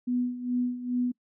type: tone with tremolo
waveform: sine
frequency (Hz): 246.9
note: B3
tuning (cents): 0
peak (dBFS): -23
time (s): 0.07-1.12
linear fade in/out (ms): 10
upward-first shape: sine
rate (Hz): 2.4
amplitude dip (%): 75
effects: noise-tail reverb RT60 0.1 s tail -25 dB re dry